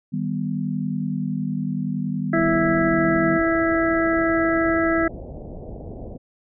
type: chord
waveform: sine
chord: Eb augmented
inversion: none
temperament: equal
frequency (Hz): 155.56 / 196 / 246.9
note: Eb3 / G3 / B3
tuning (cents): 0 / 0 / 0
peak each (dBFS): -27 / -26 / -27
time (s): 0.12-3.39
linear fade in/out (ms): 20
type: harmonic tone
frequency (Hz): 329.6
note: E4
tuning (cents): 0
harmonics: 1 / 2 / 4 / 5 / 6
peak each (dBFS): -20 / -23 / -26 / -27 / -28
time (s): 2.33-5.08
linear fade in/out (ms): 5
type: low-pass noise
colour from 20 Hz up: pink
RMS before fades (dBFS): -35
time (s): 2.34-6.18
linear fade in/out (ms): 20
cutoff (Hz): 710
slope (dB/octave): 48
effects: none